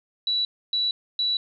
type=tone bursts; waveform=sine; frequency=3936 Hz; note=B7; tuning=7 cents flat; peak=-21 dBFS; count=3; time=0.27-1.37 s; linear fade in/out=2 ms; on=180 ms; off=280 ms; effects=none